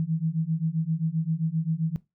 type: beating tone pair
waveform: sine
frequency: 157.4 / 165 Hz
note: D#3 / E3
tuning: +20 / +2 cents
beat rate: 7.6 Hz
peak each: -27 dBFS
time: 0-1.96 s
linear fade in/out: 0 ms
effects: noise-tail reverb RT60 0.2 s tail -18 dB re dry